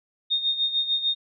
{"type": "tone with tremolo", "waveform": "sine", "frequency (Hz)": 3682, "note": "A#7", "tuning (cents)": -22, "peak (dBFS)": -19, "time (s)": [0.3, 1.15], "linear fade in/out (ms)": 20, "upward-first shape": "sine", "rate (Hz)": 6.7, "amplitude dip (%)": 70, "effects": []}